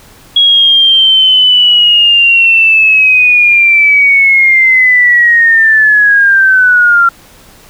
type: linear sweep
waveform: sine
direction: down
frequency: 3322 to 1370 Hz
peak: -3 dBFS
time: 0.36-7.09 s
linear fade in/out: 5 ms
effects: pink hiss -39 dBFS RMS until 7.69 s